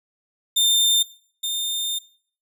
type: tone pair in turn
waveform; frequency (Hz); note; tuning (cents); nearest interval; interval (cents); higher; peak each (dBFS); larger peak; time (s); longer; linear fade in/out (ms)
sawtooth; 3610 / 3623; A7 / A7; +44 / +50; unison; 6; second; -13 / -20; first; 0.56-1.03 / 1.43-1.99; second; 10
effects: noise-tail reverb RT60 0.5 s tail -19 dB re dry